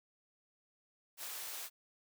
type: high-pass noise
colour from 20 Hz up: white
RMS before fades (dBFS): -44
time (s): 1.17-1.7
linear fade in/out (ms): 50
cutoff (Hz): 520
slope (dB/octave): 12
effects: none